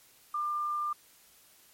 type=tone; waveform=sine; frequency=1196 Hz; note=D6; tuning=31 cents sharp; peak=-29 dBFS; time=0.34-0.93 s; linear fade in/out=5 ms; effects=white hiss -60 dBFS RMS until 1.73 s + MP3 64 kbps